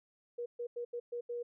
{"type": "tone bursts at uneven times", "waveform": "sine", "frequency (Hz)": 478.8, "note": "A#4", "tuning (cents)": 46, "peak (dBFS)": -36, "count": 6, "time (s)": [[0.38, 0.46], [0.59, 0.67], [0.76, 0.85], [0.93, 1], [1.12, 1.21], [1.29, 1.43]], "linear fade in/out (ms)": 10, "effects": []}